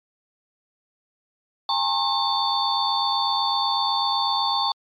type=tone cluster; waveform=sine; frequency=811 / 899 / 1077 / 3565 / 4460 Hz; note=G#5 / A5 / C6 / A7 / C#8; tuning=-41 / +37 / +50 / +22 / +10 cents; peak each=-26 dBFS; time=1.69-4.72 s; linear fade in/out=2 ms; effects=tanh soft clip ceiling -8 dBFS + MP3 96 kbps